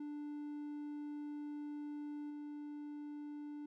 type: tone with level steps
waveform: triangle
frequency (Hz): 294.5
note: D4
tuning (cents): +5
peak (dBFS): -40 / -42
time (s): 0-3.66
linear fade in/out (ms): 5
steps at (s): 2.3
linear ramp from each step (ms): 5
effects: none